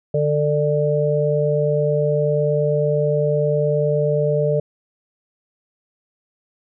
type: harmonic tone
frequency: 148.4 Hz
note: D3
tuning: 18 cents sharp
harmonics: 1 / 3 / 4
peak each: -20 / -20 / -20 dBFS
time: 0.14-4.6 s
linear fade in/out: 5 ms
effects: none